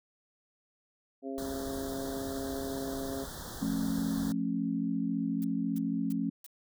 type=harmonic tone; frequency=135.2 Hz; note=C#3; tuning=43 cents flat; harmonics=2 / 3 / 4 / 5; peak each=-37 / -40 / -44 / -43 dBFS; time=1.22-3.27 s; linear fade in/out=50 ms
type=band-stop noise; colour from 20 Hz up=pink; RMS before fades=-42 dBFS; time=1.38-4.32 s; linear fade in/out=0 ms; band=1800 to 3300 Hz; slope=96 dB/octave
type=chord; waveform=sine; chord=F augmented; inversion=none; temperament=just; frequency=174.61 / 218.3 / 272.8 Hz; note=F3 / A3 / C#4; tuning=0 / -13 / -28 cents; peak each=-35 / -33 / -32 dBFS; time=3.61-6.3 s; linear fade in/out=10 ms
type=noise bursts; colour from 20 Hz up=blue; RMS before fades=-48 dBFS; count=4; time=5.42-6.464 s; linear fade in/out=0 ms; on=21 ms; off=320 ms
effects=none